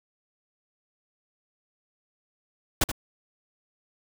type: noise with echo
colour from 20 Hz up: pink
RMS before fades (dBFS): -21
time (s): 2.81-2.84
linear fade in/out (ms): 5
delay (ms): 77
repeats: 1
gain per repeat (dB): -9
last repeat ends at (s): 2.917
effects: none